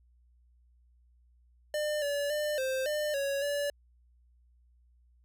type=tone with pitch steps; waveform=square; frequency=600 / 573 / 599 / 524 / 601 / 556 / 575 Hz; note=D5 / D5 / D5 / C5 / D5 / C#5 / D5; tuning=+37 / -43 / +34 / +2 / +40 / +5 / -37 cents; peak=-30 dBFS; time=1.74-3.7 s; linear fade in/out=2 ms; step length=280 ms; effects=added 60 Hz sine -61 dBFS peak until 5.24 s